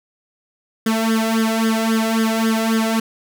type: tone with flanger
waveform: sawtooth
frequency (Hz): 223.4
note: A3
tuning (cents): +27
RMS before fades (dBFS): -18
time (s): 0.86-3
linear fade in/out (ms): 5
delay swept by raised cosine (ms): 0.59 to 1.53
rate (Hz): 3.7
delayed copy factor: +0.95
effects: none